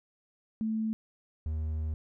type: tone pair in turn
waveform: sine / triangle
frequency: 220 / 78.12 Hz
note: A3 / D#2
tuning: 0 / +8 cents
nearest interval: octave + tritone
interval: 1792 cents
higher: first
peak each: -28 dBFS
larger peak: neither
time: 0.61-0.93 / 1.46-1.94 s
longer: second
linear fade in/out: 0 ms
effects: none